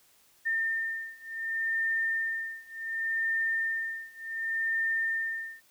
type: beating tone pair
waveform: sine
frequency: 1808 / 1808.68 Hz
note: A6 / A6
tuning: +47 / +47 cents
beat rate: 0.68 Hz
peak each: -32 / -31 dBFS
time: 0.45-5.61 s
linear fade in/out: 20 ms
effects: white hiss -63 dBFS RMS until 5.7 s